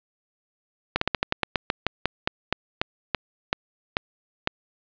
slowing click train, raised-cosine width 0.3 ms, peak -5 dBFS, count 18, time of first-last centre 0.96-4.474 s, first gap 54 ms, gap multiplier 1.15, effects resampled to 11025 Hz + 7-bit

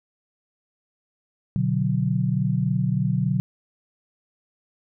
sine chord, B minor, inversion none, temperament equal, 123.47 / 146.83 / 185 Hz, B2 / D3 / F#3, 0 / 0 / 0 cents, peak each -24 dBFS, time 1.56-3.4 s, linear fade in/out 0 ms, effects none

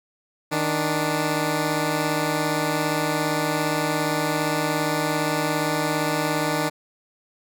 10% pulse tone pair together, 155.56 / 293.7 Hz, D#3 / D4, 0 / 0 cents, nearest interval major seventh, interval 1100 cents, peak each -16 dBFS, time 0.51-6.7 s, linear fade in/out 20 ms, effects none

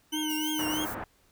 harmonic tone, 307.8 Hz, D#4, 19 cents flat, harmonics 1 / 3 / 5 / 7 / 9 / 10, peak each -30 / -40 / -44 / -47 / -49 / -50 dBFS, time 0.12-0.87 s, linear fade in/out 20 ms
sawtooth tone with vibrato, 2994 Hz, F#7, 20 cents sharp, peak -30 dBFS, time 0.12-0.85 s, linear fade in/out 10 ms, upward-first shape triangle, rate 3.2 Hz, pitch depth 150 cents each way
violet noise with tremolo, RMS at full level -38 dBFS, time 0.29-0.95 s, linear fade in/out 10 ms, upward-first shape sine, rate 7.1 Hz, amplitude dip 45%
white low-pass noise, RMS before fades -37 dBFS, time 0.59-1.04 s, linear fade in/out 2 ms, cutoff 1500 Hz, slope 24 dB/octave
effects pink hiss -65 dBFS RMS until 1.31 s

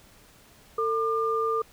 sine tone pair together, 449 / 1200 Hz, A4 / D6, +35 / +37 cents, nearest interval octave + perfect fourth, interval 1702 cents, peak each -26 dBFS, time 0.78-1.62 s, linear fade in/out 5 ms, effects pink hiss -55 dBFS RMS until 1.72 s

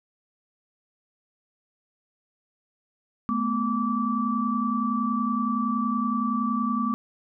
sine tone cluster, 215.4 / 246.1 / 1160 Hz, A3 / B3 / D6, -37 / -6 / -22 cents, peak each -27 dBFS, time 3.29-6.94 s, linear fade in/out 0 ms, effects none

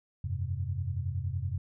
sine chord, F suspended second, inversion none, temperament equal, 87.31 / 98 / 130.81 Hz, F2 / G2 / C3, 0 / 0 / 0 cents, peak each -34 / -34 / -36 dBFS, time 0.24-1.58 s, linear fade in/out 5 ms, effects none

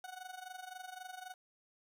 30% pulse tone with amplitude modulation, 740 Hz, F#5, in tune, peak -40 dBFS, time 0.04-1.34 s, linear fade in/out 2 ms, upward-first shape sine, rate 23.8 Hz, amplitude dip 80%, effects none

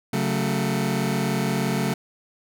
sawtooth chord, F# minor, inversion second, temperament just, 138.75 / 185 / 222 Hz, C#3 / F#3 / A3, +2 / 0 / +16 cents, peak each -22 dBFS, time 0.13-1.94 s, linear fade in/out 5 ms, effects none

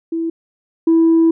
sine tone pair in turn, 329.6 / 328.4 Hz, E4 / E4, 0 / -6 cents, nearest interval unison, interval 6 cents, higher first, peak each -17 / -7 dBFS, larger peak second, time 0.12-0.3 / 0.87-1.31 s, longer second, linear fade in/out 5 ms, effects tanh soft clip ceiling -6 dBFS

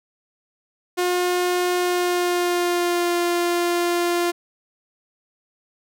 sawtooth tone with pitch glide, 357.9 to 347.9 Hz, F4 to F4, +42 to -7 cents, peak -15 dBFS, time 0.97-4.32 s, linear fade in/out 20 ms, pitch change -49 cents, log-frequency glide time 1.76-3.18 s, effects none

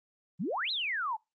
sine exponential two-way sweep, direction up then down, 146.8 to 4200 to 820 Hz, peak -30 dBFS, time 0.39-1.17 s, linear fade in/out 20 ms, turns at 0.71 s, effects noise-tail reverb RT60 0.2 s tail -24 dB re dry + Opus 32 kbps

